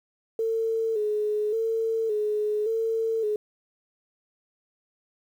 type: tone with vibrato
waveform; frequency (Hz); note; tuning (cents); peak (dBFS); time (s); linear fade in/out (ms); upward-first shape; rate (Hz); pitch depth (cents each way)
sine; 435.7; A4; -17; -23; 0.39-3.36; 2; square; 0.88; 55
effects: 9-bit